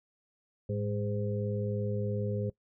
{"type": "harmonic tone with a mistuned harmonic", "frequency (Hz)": 102.8, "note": "G#2", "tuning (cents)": -17, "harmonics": [1, 2, 4, 5], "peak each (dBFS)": [-32, -37, -38, -38], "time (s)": [0.69, 2.5], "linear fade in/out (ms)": 5, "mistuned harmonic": 1, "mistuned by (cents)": 65, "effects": ["noise-tail reverb RT60 0.1 s tail -20 dB re dry"]}